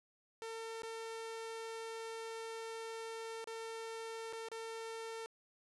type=tone with dropouts; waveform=sawtooth; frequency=451.6 Hz; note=A4; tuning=45 cents sharp; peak=-39 dBFS; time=0.42-5.26 s; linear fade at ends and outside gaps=0 ms; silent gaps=0.82-0.833 / 3.442-3.473 / 4.327-4.332 / 4.486-4.516 s; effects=resampled to 24000 Hz + 13-bit